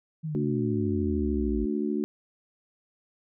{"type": "exponential sweep", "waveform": "sine", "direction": "down", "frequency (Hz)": [162.3, 53.6], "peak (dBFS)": -29, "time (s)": [0.23, 1.66], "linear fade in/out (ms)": 20}
{"type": "harmonic tone", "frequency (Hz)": 73.42, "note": "D2", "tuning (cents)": 0, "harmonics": [3, 4, 5], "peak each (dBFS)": [-29, -30, -31], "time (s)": [0.35, 2.04], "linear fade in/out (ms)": 0}
{"effects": []}